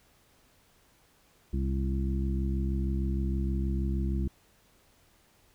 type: harmonic tone with a mistuned harmonic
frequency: 66.4 Hz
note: C2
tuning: 26 cents sharp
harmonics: 1 / 2 / 3 / 4 / 5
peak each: -28 / -36 / -34 / -43 / -39 dBFS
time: 1.53-4.28 s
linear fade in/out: 5 ms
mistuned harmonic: 5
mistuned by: +22 cents
effects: pink hiss -64 dBFS RMS until 5.54 s